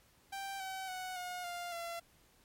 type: tone with pitch steps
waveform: sawtooth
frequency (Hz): 784 / 762.1 / 740.9 / 720.2 / 700.1 / 680.5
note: G5 / G5 / F#5 / F#5 / F5 / F5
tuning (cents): 0 / -49 / +2 / -47 / +4 / -45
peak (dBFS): -36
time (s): 0.32-2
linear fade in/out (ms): 10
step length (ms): 280
effects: pink hiss -67 dBFS RMS until 2.44 s + MP3 64 kbps